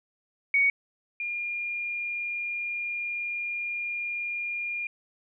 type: tone pair in turn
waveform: sine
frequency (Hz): 2237 / 2413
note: C#7 / D7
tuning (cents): +15 / +46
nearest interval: minor second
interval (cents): 131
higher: second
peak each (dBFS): -19 / -29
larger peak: first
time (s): 0.54-0.7 / 1.2-4.87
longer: second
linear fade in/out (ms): 2
effects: none